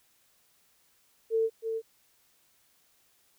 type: tone with echo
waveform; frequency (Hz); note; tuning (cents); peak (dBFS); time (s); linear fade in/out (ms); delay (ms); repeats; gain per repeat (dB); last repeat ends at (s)
sine; 448.7; A4; +34; -23; 1.3-1.5; 50; 320; 1; -6; 1.82
effects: white hiss -67 dBFS RMS until 3.38 s